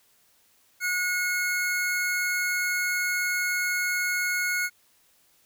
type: tone pair together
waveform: square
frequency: 1450 / 2173 Hz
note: F#6 / C#7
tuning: -35 / -35 cents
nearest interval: perfect fifth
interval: 700 cents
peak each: -28 dBFS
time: 0.8-4.7 s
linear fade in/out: 50 ms
effects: white hiss -63 dBFS RMS until 5.45 s